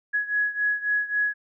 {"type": "beating tone pair", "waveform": "sine", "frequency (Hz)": [1676, 1679.7], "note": ["G#6", "G#6"], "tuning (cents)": [15, 19], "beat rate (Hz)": 3.7, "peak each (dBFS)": [-24, -27], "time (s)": [0.13, 1.34], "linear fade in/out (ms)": 20, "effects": []}